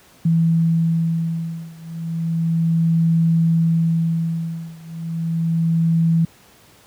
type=beating tone pair; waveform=sine; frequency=164.81 / 165.14 Hz; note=E3 / E3; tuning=0 / +3 cents; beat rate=0.33 Hz; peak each=-18 / -19 dBFS; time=0.25-6.25 s; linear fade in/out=5 ms; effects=pink hiss -50 dBFS RMS until 6.86 s + high-pass 80 Hz 12 dB/octave